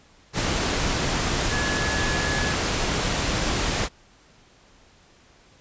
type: tone in noise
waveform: sine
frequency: 1700 Hz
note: G#6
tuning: 40 cents sharp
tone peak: -28 dBFS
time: 1.49-2.55 s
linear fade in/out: 50 ms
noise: pink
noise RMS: -24 dBFS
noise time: 0.33-3.89 s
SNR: -7 dB
effects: pink hiss -55 dBFS RMS until 5.6 s + resampled to 16000 Hz